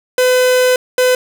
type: tone pair in turn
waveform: 45% pulse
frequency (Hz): 505 / 505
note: B4 / B4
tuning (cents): +39 / +39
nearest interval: unison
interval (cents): 0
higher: neither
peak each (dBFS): -9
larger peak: neither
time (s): 0.18-0.76 / 0.98-1.15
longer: first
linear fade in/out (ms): 2
effects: none